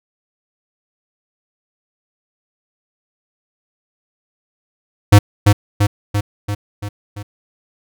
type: tone with echo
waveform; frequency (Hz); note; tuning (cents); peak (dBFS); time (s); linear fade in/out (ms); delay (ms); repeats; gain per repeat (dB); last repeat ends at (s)
square; 102.6; G#2; -21; -3; 5.12-5.19; 10; 340; 6; -4; 7.23
effects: none